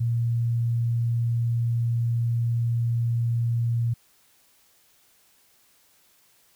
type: tone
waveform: sine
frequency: 117.4 Hz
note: A#2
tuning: 13 cents sharp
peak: -21 dBFS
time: 0-3.94 s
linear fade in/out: 10 ms
effects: white hiss -61 dBFS RMS until 6.55 s